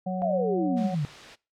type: harmonic tone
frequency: 185 Hz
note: F#3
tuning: in tune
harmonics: 1 / 3 / 4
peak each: -28 / -34 / -33 dBFS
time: 0.06-0.95 s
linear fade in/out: 10 ms
type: exponential sweep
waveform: sine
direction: down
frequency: 725 to 138.59 Hz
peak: -24 dBFS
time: 0.22-1.05 s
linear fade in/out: 0 ms
type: noise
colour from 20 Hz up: white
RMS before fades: -43 dBFS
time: 0.76-1.36 s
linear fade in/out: 20 ms
effects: noise-tail reverb RT60 0.3 s tail -22 dB re dry + low-pass 4000 Hz 12 dB/octave